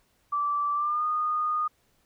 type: tone with pitch glide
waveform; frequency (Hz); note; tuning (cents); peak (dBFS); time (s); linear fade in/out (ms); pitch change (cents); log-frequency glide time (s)
sine; 1164 to 1228.9; D6 to D#6; -16 to -22; -24; 0.32-1.68; 10; +94; 0.74-1.05
effects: pink hiss -68 dBFS RMS until 2.05 s